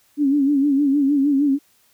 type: tone with vibrato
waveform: sine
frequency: 281.7 Hz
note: C#4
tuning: 28 cents sharp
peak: -14 dBFS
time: 0.17-1.59 s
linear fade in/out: 50 ms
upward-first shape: sine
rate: 6.5 Hz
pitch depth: 83 cents each way
effects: white hiss -59 dBFS RMS until 1.93 s